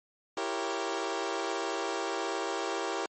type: chord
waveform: 20% pulse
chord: E diminished seventh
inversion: none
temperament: equal with one note detuned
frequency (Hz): 333.5 / 392 / 466.2 / 554.4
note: E4 / G4 / Bb4 / Db5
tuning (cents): +20 / 0 / 0 / 0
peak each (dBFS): -32 / -30 / -32 / -34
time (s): 0.37-3.06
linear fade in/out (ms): 2
effects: MP3 32 kbps